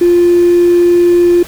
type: tone with hard clipping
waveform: triangle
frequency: 349.2 Hz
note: F4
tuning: in tune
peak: -5 dBFS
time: 0.01-1.43 s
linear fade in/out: 5 ms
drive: 3 dB
effects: pink hiss -31 dBFS RMS until 1.47 s